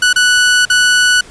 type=tone with dropouts; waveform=sawtooth; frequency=1480 Hz; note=F#6; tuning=in tune; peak=-4 dBFS; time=0.02-1.21 s; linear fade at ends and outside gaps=5 ms; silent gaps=0.13-0.159 / 0.653-0.699 s; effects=pink hiss -38 dBFS RMS until 1.3 s + resampled to 22050 Hz